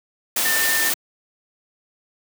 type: tone in noise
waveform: sine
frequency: 1798 Hz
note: A6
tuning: 37 cents sharp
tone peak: -21 dBFS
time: 0.45-0.9 s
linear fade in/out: 5 ms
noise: white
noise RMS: -21 dBFS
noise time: 0.36-0.94 s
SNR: -3 dB
effects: high-pass 200 Hz 12 dB/octave